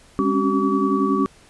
sine tone cluster, 202.8 / 270.5 / 281.2 / 381.2 / 1141 Hz, G#3 / C#4 / C#4 / G4 / C#6, -41 / -42 / +25 / -48 / +50 cents, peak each -23 dBFS, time 0.19-1.26 s, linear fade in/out 0 ms, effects pink hiss -51 dBFS RMS until 1.49 s + resampled to 24000 Hz

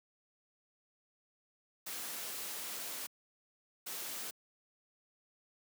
white noise bursts at uneven times, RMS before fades -42 dBFS, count 2, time 1.86-3.07 / 3.86-4.31 s, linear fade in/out 10 ms, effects high-pass 200 Hz 12 dB/octave

